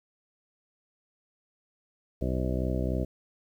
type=harmonic tone; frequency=63.4 Hz; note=B1; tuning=46 cents sharp; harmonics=1 / 2 / 3 / 4 / 5 / 6 / 8 / 9 / 10; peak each=-30 / -33 / -35 / -36 / -37 / -38 / -39 / -40 / -40 dBFS; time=2.21-3.05 s; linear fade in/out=10 ms; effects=10-bit